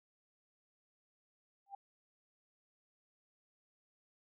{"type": "tone with exponential growth", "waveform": "sine", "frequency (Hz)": 794, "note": "G5", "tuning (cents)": 22, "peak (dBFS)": -40, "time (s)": [1.66, 1.75], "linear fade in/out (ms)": 5, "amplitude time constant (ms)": 18, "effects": []}